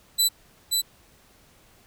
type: tone with echo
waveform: 20% pulse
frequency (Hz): 3983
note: B7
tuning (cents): +14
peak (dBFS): -12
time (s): 0.18-0.29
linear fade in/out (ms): 20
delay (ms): 530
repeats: 1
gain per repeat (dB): -3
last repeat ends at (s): 0.82
effects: pink hiss -57 dBFS RMS until 1.86 s